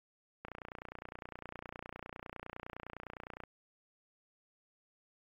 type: click train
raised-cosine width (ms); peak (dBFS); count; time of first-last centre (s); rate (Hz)
0.5; -28; 90; 0.45-3.437; 29.8
effects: AAC 48 kbps